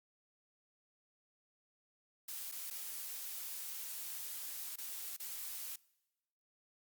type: noise with dropouts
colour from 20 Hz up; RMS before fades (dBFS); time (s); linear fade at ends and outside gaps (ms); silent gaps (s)
blue; -44; 2.28-5.76; 5; 2.515-2.521 / 2.702-2.708 / 4.759-4.782 / 5.166-5.198
effects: noise-tail reverb RT60 1.0 s tail -23 dB re dry + Opus 48 kbps

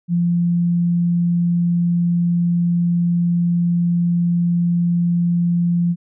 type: tone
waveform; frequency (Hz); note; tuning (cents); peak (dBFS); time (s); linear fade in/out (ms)
sine; 172.8; F3; -18; -14; 0.08-5.96; 50
effects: none

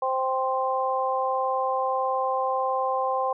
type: harmonic tone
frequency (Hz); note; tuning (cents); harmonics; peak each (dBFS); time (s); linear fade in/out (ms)
261.6; C4; 0; 2 / 3 / 4; -27 / -27 / -27; 0.02-3.33; 5
effects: none

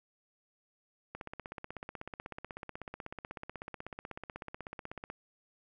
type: click train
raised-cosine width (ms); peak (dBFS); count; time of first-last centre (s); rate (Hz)
0.5; -26; 65; 1.15-5.101; 16.2
effects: none

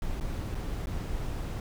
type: noise with dropouts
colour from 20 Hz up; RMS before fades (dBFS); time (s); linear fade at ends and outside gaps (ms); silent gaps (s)
brown; -33; 0.02-1.6; 1; 0.199-0.209 / 0.547-0.551 / 0.858-0.87
effects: none

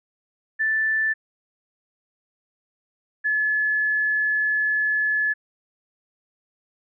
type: tone pair in turn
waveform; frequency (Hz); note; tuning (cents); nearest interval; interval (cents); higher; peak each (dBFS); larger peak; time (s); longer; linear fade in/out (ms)
sine; 1760 / 1715.8; A6 / A6; 0 / -44; unison; 44; first; -19; neither; 0.59-1.14 / 3.24-5.34; second; 20
effects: none

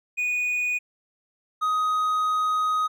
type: tone pair in turn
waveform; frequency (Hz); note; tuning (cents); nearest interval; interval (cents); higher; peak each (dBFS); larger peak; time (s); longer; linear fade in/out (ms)
triangle; 2469 / 1253.9; D#7 / D#6; -14 / +13; octave; 1173; first; -21 / -19; second; 0.17-0.79 / 1.61-2.88; second; 20
effects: none

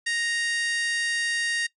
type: harmonic tone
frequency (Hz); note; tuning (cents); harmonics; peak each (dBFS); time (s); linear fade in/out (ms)
932.3; A#5; 0; 2 / 3 / 4 / 5 / 6 / 7 / 8 / 9 / 10; -26 / -34 / -35 / -35 / -40 / -41 / -43 / -44 / -39; 0.06-1.67; 10
effects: noise-tail reverb RT60 0.1 s tail -19 dB re dry

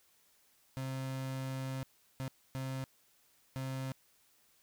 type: tone bursts at uneven times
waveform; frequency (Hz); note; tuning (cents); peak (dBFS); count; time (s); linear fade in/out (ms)
35% pulse; 132.4; C3; +21; -35; 4; 0.77-1.83 / 2.2-2.28 / 2.55-2.84 / 3.56-3.92; 0
effects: white hiss -69 dBFS RMS until 4.62 s

